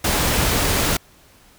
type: noise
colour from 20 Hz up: pink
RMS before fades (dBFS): -19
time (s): 0.04-0.97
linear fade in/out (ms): 5
effects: pink hiss -51 dBFS RMS until 1.58 s